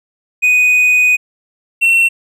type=tone pair in turn; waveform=triangle; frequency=2489 / 2712 Hz; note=D#7 / E7; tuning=0 / +49 cents; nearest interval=minor second; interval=149 cents; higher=second; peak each=-6 dBFS; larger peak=neither; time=0.42-1.17 / 1.81-2.09 s; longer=first; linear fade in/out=20 ms; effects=none